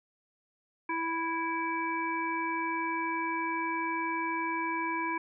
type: harmonic tone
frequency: 329.6 Hz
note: E4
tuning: in tune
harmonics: 1 / 3 / 5 / 7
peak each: -36 / -32 / -39 / -36 dBFS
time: 0.89-5.18 s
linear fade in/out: 5 ms
effects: none